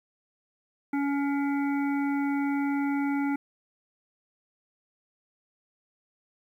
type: harmonic tone with a mistuned harmonic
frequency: 281.2 Hz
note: C#4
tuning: 25 cents sharp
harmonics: 1 / 3 / 5 / 7 / 8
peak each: -25 / -35 / -39 / -42 / -43 dBFS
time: 0.93-3.36 s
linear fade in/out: 5 ms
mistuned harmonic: 7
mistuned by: +37 cents
effects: 10-bit